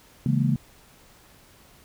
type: chord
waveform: sine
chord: A# half-diminished seventh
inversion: first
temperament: equal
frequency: 138.59 / 164.81 / 207.7 / 233.1 Hz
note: C#3 / E3 / G#3 / A#3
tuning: 0 / 0 / 0 / 0 cents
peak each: -22 / -27 / -27 / -26 dBFS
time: 0.26-0.56 s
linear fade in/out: 2 ms
effects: pink hiss -54 dBFS RMS until 1.84 s